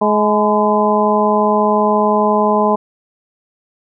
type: harmonic tone with a mistuned harmonic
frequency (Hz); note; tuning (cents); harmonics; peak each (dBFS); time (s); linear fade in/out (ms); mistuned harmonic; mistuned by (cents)
211.3; G#3; +30; 1 / 2 / 3 / 4 / 5; -17 / -17 / -17 / -17 / -17; 0.01-2.76; 10; 5; -62
effects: none